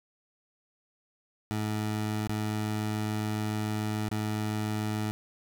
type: tone with dropouts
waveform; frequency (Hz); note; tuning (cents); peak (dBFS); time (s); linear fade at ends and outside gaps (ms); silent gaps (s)
20% pulse; 107; A2; -48; -24; 1.51-5.11; 0; 2.274-2.295 / 4.089-4.114
effects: 10-bit